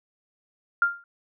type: tone with exponential decay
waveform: sine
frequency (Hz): 1396.9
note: F6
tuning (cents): 0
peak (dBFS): -14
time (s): 0.82-1.04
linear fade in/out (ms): 2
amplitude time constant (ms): 47
effects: none